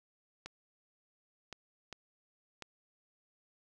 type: clicks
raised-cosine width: 0.2 ms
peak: -26 dBFS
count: 4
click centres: 0.46 / 1.527 / 1.927 / 2.623 s
effects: none